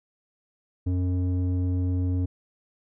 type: tone with low-pass filter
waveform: square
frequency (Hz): 90.8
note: F#2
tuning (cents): -32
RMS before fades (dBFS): -25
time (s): 0.86-2.26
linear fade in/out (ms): 10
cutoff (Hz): 290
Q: 1.3
effects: none